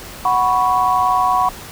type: chord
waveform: sine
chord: F# suspended fourth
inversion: none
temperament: equal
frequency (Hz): 740 / 987.8 / 1108.7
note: F#5 / B5 / C#6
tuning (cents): 0 / 0 / 0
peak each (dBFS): -17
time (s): 0.25-1.49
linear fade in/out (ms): 2
effects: pink hiss -34 dBFS RMS until 1.71 s